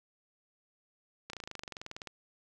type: slowing click train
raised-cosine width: 0.2 ms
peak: -24 dBFS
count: 19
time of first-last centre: 1.3-2.073 s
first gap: 33 ms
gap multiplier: 1.03
effects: none